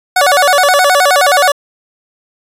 25% pulse tone with vibrato, 650 Hz, E5, 24 cents flat, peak -3 dBFS, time 0.16-1.52 s, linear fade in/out 5 ms, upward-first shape square, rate 9.5 Hz, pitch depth 220 cents each way, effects resampled to 32000 Hz

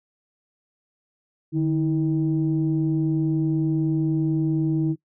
sine tone pair together, 151.4 / 320.8 Hz, D#3 / E4, -47 / -47 cents, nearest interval octave + minor second, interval 1300 cents, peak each -21 dBFS, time 1.52-4.96 s, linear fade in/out 50 ms, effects noise-tail reverb RT60 0.1 s tail -20 dB re dry + tanh soft clip ceiling -13 dBFS

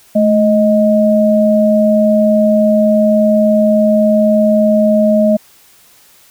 sine tone pair together, 216.1 / 624.8 Hz, A3 / D#5, -31 / +7 cents, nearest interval octave + tritone, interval 1838 cents, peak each -10 dBFS, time 0.15-5.37 s, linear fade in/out 10 ms, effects white hiss -46 dBFS RMS until 6.3 s

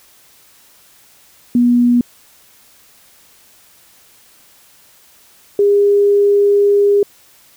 sine tone pair in turn, 242.2 / 405.6 Hz, B3 / G#4, -34 / -41 cents, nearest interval major sixth, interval 893 cents, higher second, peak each -8 dBFS, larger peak neither, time 1.55-2.01 / 5.59-7.03 s, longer second, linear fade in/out 2 ms, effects white hiss -48 dBFS RMS until 7.56 s

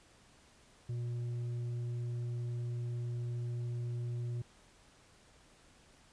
sine tone with tanh clipping, 120 Hz, B2, 49 cents flat, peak -36 dBFS, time 0.89-4.42 s, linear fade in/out 5 ms, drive 5 dB, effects pink hiss -63 dBFS RMS until 6.12 s + resampled to 22050 Hz

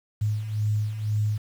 sine beating tone pair, 104.7 / 106.7 Hz, G#2 / G#2, +15 / +47 cents, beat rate 2 Hz, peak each -30 / -24 dBFS, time 0.21-1.38 s, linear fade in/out 10 ms, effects 8-bit

